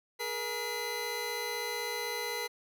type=tone cluster; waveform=25% pulse; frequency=420.1 / 476 / 2025 Hz; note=G#4 / A#4 / B6; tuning=+20 / +36 / +43 cents; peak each=-37 / -34 / -33 dBFS; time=0.19-2.48 s; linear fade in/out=20 ms; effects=none